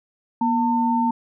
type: tone pair together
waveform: sine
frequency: 239.4 / 901 Hz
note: A#3 / A5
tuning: +46 / +41 cents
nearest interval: octave + major seventh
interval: 2295 cents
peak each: -20 dBFS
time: 0.41-1.11 s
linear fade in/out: 5 ms
effects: none